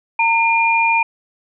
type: tone pair together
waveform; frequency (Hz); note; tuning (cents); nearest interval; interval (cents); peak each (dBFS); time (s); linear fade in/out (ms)
sine; 914 / 2411; A#5 / D7; -34 / +45; octave + perfect fourth; 1679; -15; 0.19-1.03; 5
effects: none